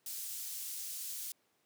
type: high-pass noise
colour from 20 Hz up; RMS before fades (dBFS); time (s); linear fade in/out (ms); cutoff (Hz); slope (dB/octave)
pink; -42; 0.06-1.32; 2; 6900; 12
effects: pink hiss -75 dBFS RMS until 1.65 s + high-pass 200 Hz 12 dB/octave